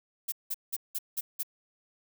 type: noise bursts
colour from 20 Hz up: violet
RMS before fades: -32 dBFS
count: 6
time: 0.28-1.432 s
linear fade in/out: 10 ms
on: 42 ms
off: 180 ms
effects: none